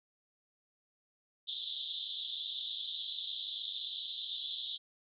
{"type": "band-pass noise", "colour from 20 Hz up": "white", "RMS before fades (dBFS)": -41, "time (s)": [1.47, 4.78], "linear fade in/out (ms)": 20, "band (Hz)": [3300, 3800], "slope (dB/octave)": 96, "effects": []}